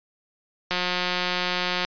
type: click train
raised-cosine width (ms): 0.2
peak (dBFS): -7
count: 206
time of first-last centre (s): 0.71-1.849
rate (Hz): 180
effects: resampled to 11025 Hz